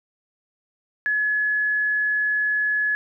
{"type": "tone", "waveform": "sine", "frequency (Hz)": 1700, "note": "G#6", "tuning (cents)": 40, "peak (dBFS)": -19, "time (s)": [1.06, 2.95], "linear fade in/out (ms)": 0, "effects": []}